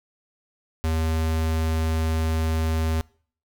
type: tone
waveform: square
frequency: 80.2 Hz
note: E2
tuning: 47 cents flat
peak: -22 dBFS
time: 0.84-3.01 s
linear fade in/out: 0 ms
effects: noise-tail reverb RT60 0.5 s tail -24 dB re dry